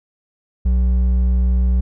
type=tone with hard clipping; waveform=sine; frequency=61.74 Hz; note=B1; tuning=in tune; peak=-14 dBFS; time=0.65-1.81 s; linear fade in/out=10 ms; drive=5 dB; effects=none